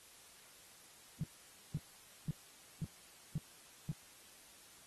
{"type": "tone bursts", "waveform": "sine", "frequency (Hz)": 154.6, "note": "D#3", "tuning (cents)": -11, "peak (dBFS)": -34, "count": 6, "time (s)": [1.21, 3.916], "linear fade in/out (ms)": 0, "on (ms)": 26, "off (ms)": 510, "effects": ["white hiss -60 dBFS RMS until 4.86 s", "AAC 32 kbps"]}